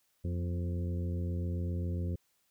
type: harmonic tone with a mistuned harmonic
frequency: 87.31 Hz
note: F2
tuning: in tune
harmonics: 1 / 2 / 3 / 4 / 5 / 6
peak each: -32 / -39 / -45 / -46 / -50 / -50 dBFS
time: 0.24-2.16 s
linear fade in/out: 10 ms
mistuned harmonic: 3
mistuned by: -54 cents
effects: white hiss -74 dBFS RMS until 2.5 s